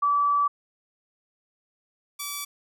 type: tone pair in turn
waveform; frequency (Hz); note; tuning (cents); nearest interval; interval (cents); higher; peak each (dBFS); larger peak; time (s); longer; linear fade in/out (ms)
sine / 5% pulse; 1153 / 1153; D6 / D6; -32 / -32; unison; 0; neither; -19; neither; 0.02-0.48 / 2.19-2.45; first; 10
effects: none